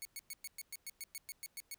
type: tone bursts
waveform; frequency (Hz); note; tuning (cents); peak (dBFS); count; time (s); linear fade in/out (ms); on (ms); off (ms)
5% pulse; 2217; C#7; 0; -32; 13; 0.02-1.743; 0; 31; 110
effects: pink hiss -75 dBFS RMS until 1.78 s